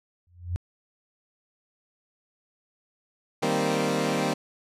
sine tone with exponential growth, 87.6 Hz, F2, 6 cents sharp, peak -22 dBFS, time 0.27-0.56 s, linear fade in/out 0 ms, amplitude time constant 61 ms
15% pulse chord, C minor seventh, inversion first, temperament equal, 155.56 / 196 / 233.1 / 261.6 Hz, Eb3 / G3 / Bb3 / C4, 0 / 0 / 0 / 0 cents, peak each -23 dBFS, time 3.42-4.34 s, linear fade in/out 10 ms
effects low-pass 10000 Hz 12 dB/octave

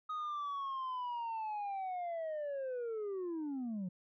sine linear sweep, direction down, 1256 to 174.61 Hz, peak -34 dBFS, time 0.09-3.89 s, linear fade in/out 10 ms, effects tanh soft clip ceiling -36 dBFS

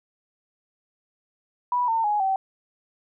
sine tone with pitch steps, 981 / 904.8 / 834.5 / 769.7 Hz, B5 / A5 / G#5 / G5, -12 / +48 / +8 / -32 cents, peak -20 dBFS, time 1.72-2.36 s, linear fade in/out 2 ms, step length 160 ms, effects none

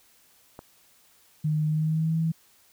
click, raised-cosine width 1 ms, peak -26 dBFS, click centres 0.591 s
sine tone with pitch glide, 153.5 to 162.35 Hz, D#3 to E3, -23 to -26 cents, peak -22 dBFS, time 1.44-2.32 s, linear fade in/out 10 ms, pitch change +97 cents, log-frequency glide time 1.67-2.17 s
effects white hiss -60 dBFS RMS until 2.72 s

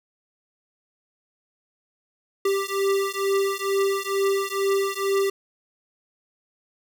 square beating tone pair, 392 / 394.2 Hz, G4 / G4, 0 / +10 cents, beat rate 2.2 Hz, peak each -25 dBFS, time 2.45-5.3 s, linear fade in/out 5 ms, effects none

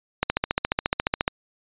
click train, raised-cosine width 0.3 ms, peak -4 dBFS, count 16, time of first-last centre 0.23-1.279 s, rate 14.3 Hz, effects resampled to 8000 Hz

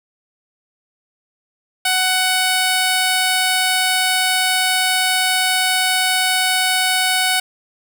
5% pulse tone with notch filter, 745 Hz, F#5, 12 cents sharp, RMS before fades -17 dBFS, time 1.85-7.4 s, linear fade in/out 5 ms, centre 6400 Hz, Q 1.3, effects none

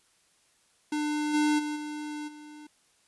square tone with level steps, 299.7 Hz, D4, 35 cents sharp, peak -28 / -23 / -31 / -35 / -45 dBFS, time 0.92-2.67 s, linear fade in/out 5 ms, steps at 1.33 / 1.58 / 1.75 / 2.27 s, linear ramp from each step 20 ms, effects white hiss -66 dBFS RMS until 3.07 s + resampled to 24000 Hz

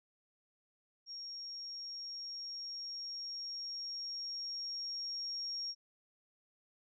sine tone with level ramp, 5570 Hz, F8, 5 cents flat, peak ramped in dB -43 to -37 dBFS, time 1.06-5.75 s, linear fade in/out 50 ms, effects none

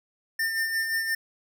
square tone with tremolo, 1802 Hz, A6, 41 cents sharp, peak -24 dBFS, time 0.39-1.15 s, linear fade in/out 5 ms, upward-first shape sine, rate 5.7 Hz, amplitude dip 45%, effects none

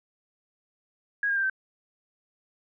sine tone with pitch steps, 1651 / 1616.1 / 1581.9 / 1548.5 Hz, G#6 / G#6 / G6 / G6, -11 / -48 / +15 / -22 cents, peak -23 dBFS, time 1.23-1.498 s, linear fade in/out 2 ms, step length 67 ms, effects none

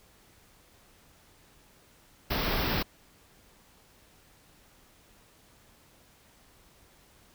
pink band-stop noise, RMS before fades -29 dBFS, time 2.3-2.83 s, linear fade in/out 10 ms, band 5500 to 13000 Hz, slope 96 dB/octave, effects pink hiss -60 dBFS RMS until 7.34 s

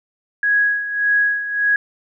sine tone with tremolo, 1661.2 Hz, G#6, in tune, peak -12 dBFS, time 0.43-1.76 s, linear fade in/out 2 ms, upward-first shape sine, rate 1.7 Hz, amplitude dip 70%, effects none

